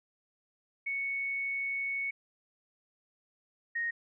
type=tone pair in turn; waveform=sine; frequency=2217 / 1864.3 Hz; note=C#7 / A#6; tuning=0 / 0 cents; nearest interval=minor third; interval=300 cents; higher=first; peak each=-31 / -30 dBFS; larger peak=second; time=0.86-2.11 / 3.75-3.91 s; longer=first; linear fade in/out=10 ms; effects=none